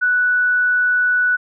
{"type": "tone", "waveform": "sine", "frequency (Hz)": 1480, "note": "F#6", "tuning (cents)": 0, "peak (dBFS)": -13, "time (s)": [0.01, 1.37], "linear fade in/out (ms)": 20, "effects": []}